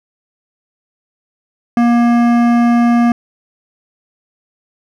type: tone with hard clipping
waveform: triangle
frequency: 237.2 Hz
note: A#3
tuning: 30 cents sharp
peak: -10 dBFS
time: 1.77-3.12 s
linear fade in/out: 2 ms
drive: 18 dB
effects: none